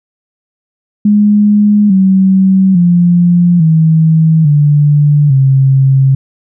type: tone with pitch steps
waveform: sine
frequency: 207.7 / 190.46 / 174.65 / 160.16 / 146.87 / 134.68 Hz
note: G#3 / G3 / F3 / E3 / D3 / C#3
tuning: 0 / -50 / 0 / -50 / 0 / -50 cents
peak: -4 dBFS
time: 1.05-6.15 s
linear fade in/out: 5 ms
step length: 850 ms
effects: none